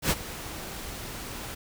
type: noise with ADSR envelope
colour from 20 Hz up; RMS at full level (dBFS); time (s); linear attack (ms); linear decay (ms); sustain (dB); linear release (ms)
pink; -22; 0.02-1.55; 87; 37; -16; 10
effects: none